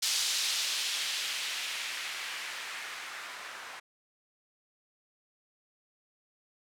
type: noise with low-pass filter sweep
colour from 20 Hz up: violet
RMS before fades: -35 dBFS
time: 0.02-3.8 s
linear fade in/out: 10 ms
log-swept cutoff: 4600 to 1300 Hz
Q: 1.2
effects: none